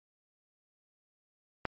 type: click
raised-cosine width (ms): 0.5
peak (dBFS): -15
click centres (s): 1.653
effects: MP3 48 kbps